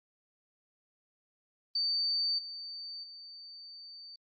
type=tone with level steps; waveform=sine; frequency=4585 Hz; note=D8; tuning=42 cents flat; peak=-28 / -40 / -46 dBFS; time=1.75-4.16 s; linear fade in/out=5 ms; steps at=2.38 / 3.03 s; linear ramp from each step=10 ms; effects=Opus 32 kbps